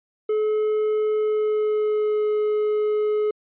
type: tone with pitch glide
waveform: triangle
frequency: 428.5 to 423.6 Hz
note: A4 to G#4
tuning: -46 to +34 cents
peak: -17 dBFS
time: 0.29-3.31 s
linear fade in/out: 5 ms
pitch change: -20 cents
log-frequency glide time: 1.17-2.28 s
effects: resampled to 8000 Hz